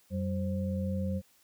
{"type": "tone cluster", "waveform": "sine", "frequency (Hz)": [89.7, 191.3, 527], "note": ["F2", "G3", "C5"], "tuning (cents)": [47, -42, 12], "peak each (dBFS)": [-33, -32, -39], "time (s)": [0.1, 1.22], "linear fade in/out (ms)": 50, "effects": ["white hiss -65 dBFS RMS until 1.43 s"]}